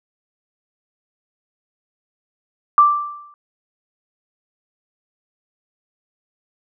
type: tone with exponential decay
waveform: sine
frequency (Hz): 1174.7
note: D6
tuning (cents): 0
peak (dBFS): -5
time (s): 2.78-3.34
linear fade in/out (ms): 1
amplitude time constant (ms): 120
effects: none